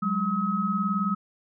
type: tone cluster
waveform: sine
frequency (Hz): 184.8 / 203.8 / 1276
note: F#3 / G#3 / D#6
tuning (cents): -2 / -32 / +43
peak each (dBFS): -29 / -27 / -27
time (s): 0.02-1.15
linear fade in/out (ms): 10
effects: none